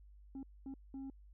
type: tone bursts at uneven times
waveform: sine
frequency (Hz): 269.8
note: C#4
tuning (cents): -47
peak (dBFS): -40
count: 3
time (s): 0.35-0.43 / 0.66-0.74 / 0.94-1.1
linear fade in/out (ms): 2
effects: tanh soft clip ceiling -42 dBFS + added 50 Hz sine -56 dBFS peak until 1.33 s